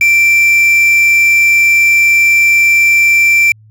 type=tone with quantisation; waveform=triangle; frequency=2349 Hz; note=D7; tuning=in tune; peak=-4 dBFS; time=0.01-3.52 s; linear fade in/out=2 ms; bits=4; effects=added 108 Hz sine -39 dBFS peak until 3.7 s